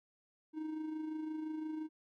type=tone with amplitude modulation; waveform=triangle; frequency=312 Hz; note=D#4; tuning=5 cents sharp; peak=-34 dBFS; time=0.53-1.89 s; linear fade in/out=50 ms; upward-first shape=sine; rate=25.8 Hz; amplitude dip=45%; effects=none